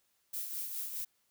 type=noise with tremolo; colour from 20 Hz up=violet; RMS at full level=-37 dBFS; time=0.33-1.05 s; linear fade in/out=10 ms; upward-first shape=triangle; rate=4.8 Hz; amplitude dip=50%; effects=white hiss -75 dBFS RMS until 1.3 s